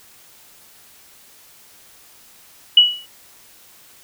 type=tone with exponential decay; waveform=sine; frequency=2935 Hz; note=F#7; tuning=15 cents flat; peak=-3 dBFS; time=2.77-3.06 s; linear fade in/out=5 ms; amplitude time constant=62 ms; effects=white hiss -48 dBFS RMS until 4.03 s